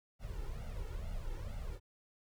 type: noise with flanger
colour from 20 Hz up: brown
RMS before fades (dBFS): -41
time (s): 0.19-1.8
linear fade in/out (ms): 50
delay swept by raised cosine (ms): 1.4 to 2.26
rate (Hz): 2.2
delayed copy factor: +0.85
effects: none